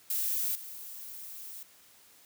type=noise with level steps; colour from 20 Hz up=violet; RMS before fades=-31 / -44 dBFS; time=0.1-1.63 s; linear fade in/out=2 ms; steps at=0.55 s; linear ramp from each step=5 ms; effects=white hiss -59 dBFS RMS until 2.25 s + high-pass 60 Hz 12 dB/octave